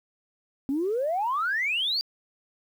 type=exponential sweep; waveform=sine; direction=up; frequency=261.6 to 4790 Hz; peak=-23 dBFS; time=0.69-2.01 s; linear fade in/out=0 ms; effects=tanh soft clip ceiling -19 dBFS + 9-bit